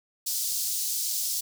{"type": "high-pass noise", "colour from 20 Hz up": "pink", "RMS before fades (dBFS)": -29, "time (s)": [0.26, 1.41], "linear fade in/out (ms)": 10, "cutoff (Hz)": 4800, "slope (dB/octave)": 24, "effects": []}